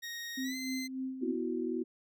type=tone with pitch glide; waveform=20% pulse; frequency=1870 to 2063 Hz; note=A#6 to C7; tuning=+5 to -25 cents; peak=-34 dBFS; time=0.02-0.88 s; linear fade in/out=20 ms; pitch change=+170 cents; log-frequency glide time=0.42-0.56 s
type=tone with tremolo; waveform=sine; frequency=261.6 Hz; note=C4; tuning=in tune; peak=-33 dBFS; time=0.37-1.35 s; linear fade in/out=10 ms; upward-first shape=sine; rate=3.4 Hz; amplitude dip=55%
type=chord; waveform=sine; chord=B suspended fourth; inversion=none; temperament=just; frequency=246.9 / 329.3 / 370.4 Hz; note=B3 / E4 / F#4; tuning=0 / -2 / +2 cents; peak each=-36 dBFS; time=1.21-1.84 s; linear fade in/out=20 ms
effects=none